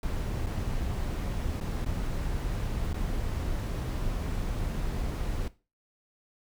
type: noise with dropouts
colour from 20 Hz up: brown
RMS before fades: -31 dBFS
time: 0.03-5.48 s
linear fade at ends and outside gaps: 2 ms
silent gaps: 0.463-0.467 / 1.602-1.61 / 1.847-1.86 / 2.93-2.942 s
effects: noise-tail reverb RT60 0.3 s tail -17 dB re dry